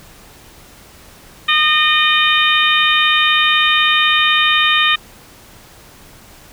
harmonic tone, 612 Hz, D#5, 29 cents flat, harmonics 2 / 3 / 4 / 5 / 6, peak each -17 / -17 / -17 / -17 / -17 dBFS, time 1.48-4.96 s, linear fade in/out 10 ms, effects pink hiss -42 dBFS RMS until 6.52 s

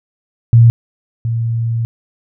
sine tone pair in turn, 116.54 / 115.4 Hz, A#2 / A#2, 0 / -17 cents, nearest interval unison, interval 17 cents, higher first, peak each -3 / -14 dBFS, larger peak first, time 0.53-0.7 / 1.25-1.85 s, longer second, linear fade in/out 0 ms, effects none

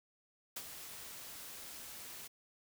white noise with ADSR envelope, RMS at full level -41 dBFS, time 0.56-2.28 s, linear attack 8 ms, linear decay 48 ms, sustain -8 dB, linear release 12 ms, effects none

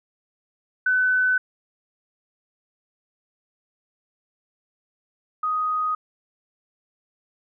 sine tone pair in turn, 1507 / 1248.7 Hz, F#6 / D#6, +31 / +6 cents, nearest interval minor third, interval 325 cents, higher first, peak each -17 / -21 dBFS, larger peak first, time 0.86-1.38 / 5.43-5.95 s, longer neither, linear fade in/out 5 ms, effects none

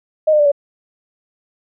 sine tone with pitch steps, 622.3 / 604.2 / 586.7 / 569.7 Hz, D#5 / D5 / D5 / C#5, 0 / +49 / -2 / +47 cents, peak -9 dBFS, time 0.27-0.518 s, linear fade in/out 10 ms, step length 62 ms, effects none

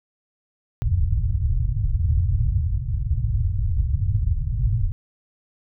white low-pass noise, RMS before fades -21 dBFS, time 0.82-4.92 s, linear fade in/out 0 ms, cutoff 120 Hz, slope 48 dB/octave, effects none

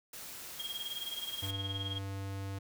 white noise, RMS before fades -46 dBFS, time 0.13-1.51 s, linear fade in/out 5 ms
sine tone with tremolo, 3250 Hz, G#7, 38 cents flat, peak -34 dBFS, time 0.59-1.99 s, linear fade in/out 10 ms, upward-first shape triangle, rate 19 Hz, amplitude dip 90%
square tone, 97.8 Hz, G2, 4 cents flat, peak -38 dBFS, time 1.42-2.59 s, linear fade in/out 10 ms
effects none

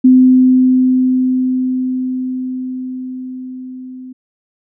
sine tone with level ramp, 256.1 Hz, C4, 37 cents flat, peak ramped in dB -3 to -28 dBFS, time 0.04-4.13 s, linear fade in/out 10 ms, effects none

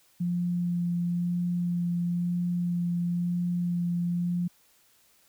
sine tone with vibrato, 174.61 Hz, F3, in tune, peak -25 dBFS, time 0.2-4.48 s, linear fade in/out 10 ms, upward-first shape sine, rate 1 Hz, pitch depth 11 cents each way, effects white hiss -63 dBFS RMS until 5.28 s

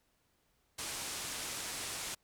white low-pass noise, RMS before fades -41 dBFS, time 0.78-2.15 s, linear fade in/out 10 ms, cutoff 10000 Hz, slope 24 dB/octave, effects pink hiss -75 dBFS RMS until 2.23 s

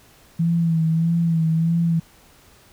sine tone with vibrato, 164.81 Hz, E3, in tune, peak -16 dBFS, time 0.39-2 s, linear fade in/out 10 ms, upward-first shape sine, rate 1.6 Hz, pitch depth 43 cents each way, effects pink hiss -52 dBFS RMS until 2.72 s

